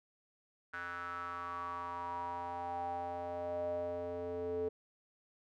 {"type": "tone with band-pass filter sweep", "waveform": "square", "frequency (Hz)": 87.4, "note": "F2", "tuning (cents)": 2, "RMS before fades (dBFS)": -40, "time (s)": [0.73, 4.69], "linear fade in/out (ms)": 10, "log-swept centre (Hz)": [1500, 450], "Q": 7.4, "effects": []}